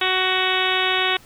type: harmonic tone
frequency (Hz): 372.7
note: F#4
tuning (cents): +13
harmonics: 1 / 2 / 3 / 4 / 5 / 6 / 7 / 8 / 9 / 10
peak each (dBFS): -27 / -27 / -27 / -27 / -27 / -27 / -27 / -27 / -27 / -27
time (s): 0.01-1.17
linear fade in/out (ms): 5
effects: pink hiss -49 dBFS RMS until 1.25 s